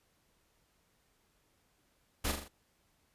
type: noise with echo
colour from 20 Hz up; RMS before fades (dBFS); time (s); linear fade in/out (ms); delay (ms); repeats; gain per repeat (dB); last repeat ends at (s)
pink; -33; 2.24-2.32; 10; 41; 4; -5; 2.484
effects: pink hiss -73 dBFS RMS until 3.14 s + resampled to 32000 Hz